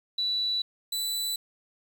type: tone pair in turn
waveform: sine / sawtooth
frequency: 3951 / 3976 Hz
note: B7 / B7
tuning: 0 / +11 cents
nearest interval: unison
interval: 11 cents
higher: second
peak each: -25 / -25 dBFS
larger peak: neither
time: 0.18-0.62 / 0.92-1.36 s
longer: neither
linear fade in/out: 5 ms
effects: 9-bit